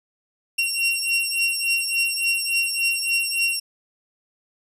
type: beating tone pair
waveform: sawtooth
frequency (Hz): 2746 / 2749.5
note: F7 / F7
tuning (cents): -30 / -28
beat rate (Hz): 3.5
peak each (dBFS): -20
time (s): 0.58-3.6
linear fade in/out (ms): 10
effects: resampled to 32000 Hz